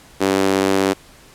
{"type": "tone with high-pass filter", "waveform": "sawtooth", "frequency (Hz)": 96.5, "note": "G2", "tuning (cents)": -27, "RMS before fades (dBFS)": -17, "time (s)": [0.2, 0.94], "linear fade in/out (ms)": 20, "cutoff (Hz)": 330, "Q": 1.9, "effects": ["pink hiss -46 dBFS RMS until 1.34 s", "low-pass 12000 Hz 12 dB/octave"]}